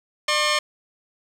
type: tone pair together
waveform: 10% pulse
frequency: 598.9 / 1077 Hz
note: D5 / C6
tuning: +34 / +50 cents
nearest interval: minor seventh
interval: 1016 cents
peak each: -13 dBFS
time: 0.28-0.59 s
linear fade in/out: 5 ms
effects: low-pass 8000 Hz 12 dB/octave + 7-bit